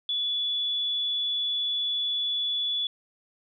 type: tone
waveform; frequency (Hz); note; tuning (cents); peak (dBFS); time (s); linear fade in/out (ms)
sine; 3431; A7; -44; -25; 0.09-2.87; 2
effects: none